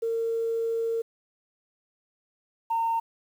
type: tone pair in turn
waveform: sine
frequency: 456.9 / 913.8 Hz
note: A#4 / A#5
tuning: -35 / -35 cents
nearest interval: octave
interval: 1200 cents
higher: second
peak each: -24 / -22 dBFS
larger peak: second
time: 0.02-1.02 / 2.7-3 s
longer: first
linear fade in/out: 10 ms
effects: tanh soft clip ceiling -19 dBFS + 9-bit